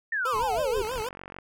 sine exponential sweep, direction down, 1853 to 380 Hz, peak -25 dBFS, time 0.12-0.82 s, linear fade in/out 5 ms
25% pulse tone with vibrato, 473.3 Hz, A#4, 26 cents sharp, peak -26 dBFS, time 0.25-1.09 s, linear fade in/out 5 ms, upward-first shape sine, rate 6.2 Hz, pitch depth 180 cents each way
brown noise with tremolo, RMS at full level -38 dBFS, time 0.33-1.01 s, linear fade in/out 0 ms, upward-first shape sine, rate 4.9 Hz, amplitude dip 70%
click train, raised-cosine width 0.5 ms, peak -25 dBFS, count 26, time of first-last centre 0.85-1.386 s, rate 46.6 Hz
effects none

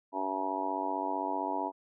harmonic tone, 95.5 Hz, G2, 45 cents flat, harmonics 3 / 4 / 5 / 6 / 7 / 8 / 9 / 10, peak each -38 / -41 / -44 / -46 / -38 / -46 / -36 / -35 dBFS, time 0.12-1.72 s, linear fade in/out 50 ms, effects none

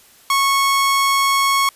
sawtooth tone, 1101 Hz, C#6, 12 cents flat, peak -10 dBFS, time 0.3-1.69 s, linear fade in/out 2 ms, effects white hiss -49 dBFS RMS until 1.75 s + resampled to 32000 Hz

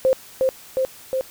sine tone with echo, 523.3 Hz, C5, in tune, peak -13 dBFS, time 0.05-0.13 s, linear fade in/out 0 ms, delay 360 ms, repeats 3, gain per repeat -2 dB, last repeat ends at 1.21 s, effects white hiss -44 dBFS RMS until 1.3 s

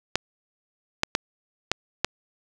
clicks, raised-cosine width 0.2 ms, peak -3 dBFS, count 5, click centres 0.156 / 1.034 / 1.151 / 1.716 / 2.046 s, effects none

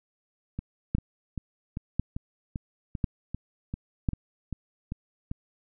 two click trains, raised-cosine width 5 ms, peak -20 / -12 dBFS, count 13 / 4, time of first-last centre 0.59-5.314 / 0.95-4.088 s, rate 2.54 / 0.956 Hz, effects none

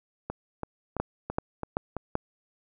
two click trains, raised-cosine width 1 ms, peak -18 / -12 dBFS, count 6 / 4, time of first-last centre 0.3-1.967 / 1-2.154 s, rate 3 / 2.6 Hz, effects none

